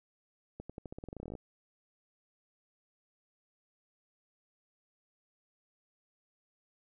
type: accelerating click train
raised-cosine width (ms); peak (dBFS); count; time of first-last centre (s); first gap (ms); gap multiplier
2; -29; 18; 0.6-1.352; 96; 0.89
effects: none